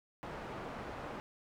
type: low-pass noise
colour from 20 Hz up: white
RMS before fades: -44 dBFS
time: 0.23-1.2 s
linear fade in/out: 0 ms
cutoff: 990 Hz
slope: 12 dB/octave
effects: none